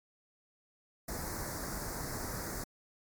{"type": "band-stop noise", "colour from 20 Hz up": "pink", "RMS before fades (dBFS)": -39, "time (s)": [1.08, 2.64], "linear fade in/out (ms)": 5, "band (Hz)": [2000, 4600], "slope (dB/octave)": 48, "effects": ["MP3 96 kbps"]}